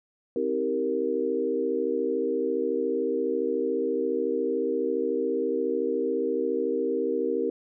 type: chord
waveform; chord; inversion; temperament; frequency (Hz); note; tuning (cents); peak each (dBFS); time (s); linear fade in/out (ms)
sine; C minor seventh; none; equal with one note detuned; 261.6 / 319.1 / 392 / 466.2; C4 / Eb4 / G4 / Bb4; 0 / +44 / 0 / 0; -32 / -32 / -29 / -27; 0.36-7.5; 2
effects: none